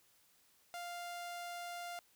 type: tone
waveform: sawtooth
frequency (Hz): 698.5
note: F5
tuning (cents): 0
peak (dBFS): -39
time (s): 0.74-1.99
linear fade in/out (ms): 0
effects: white hiss -70 dBFS RMS until 2.15 s